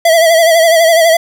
square tone with vibrato, 659.3 Hz, E5, in tune, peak -6 dBFS, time 0.05-1.17 s, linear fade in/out 5 ms, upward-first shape sine, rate 12 Hz, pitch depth 57 cents each way, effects none

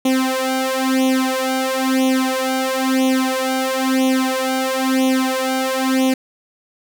sawtooth tone with flanger, 261.6 Hz, C4, in tune, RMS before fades -18 dBFS, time 0.05-6.14 s, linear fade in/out 5 ms, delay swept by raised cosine 0.31 to 2.51 ms, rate 1 Hz, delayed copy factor +0.95, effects none

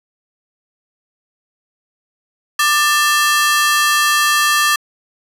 sawtooth ring-modulated tone, 1480 Hz, F#6, in tune, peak -5 dBFS, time 2.59-4.76 s, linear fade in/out 5 ms, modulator 293 Hz, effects resampled to 32000 Hz + 7-bit

